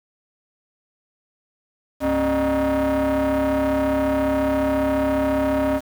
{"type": "ring-modulated tone", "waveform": "45% pulse", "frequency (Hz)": 169.1, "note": "E3", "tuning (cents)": 44, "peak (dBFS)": -15, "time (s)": [2, 5.81], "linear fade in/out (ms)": 50, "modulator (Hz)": 440, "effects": ["low-pass 2000 Hz 12 dB/octave", "7-bit"]}